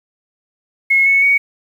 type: tone with pitch steps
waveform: sine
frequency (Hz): 2173 / 2206 / 2239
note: C#7 / C#7 / C#7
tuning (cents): -35 / -9 / +17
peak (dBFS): -9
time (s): 0.9-1.38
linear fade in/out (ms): 10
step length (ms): 160
effects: 7-bit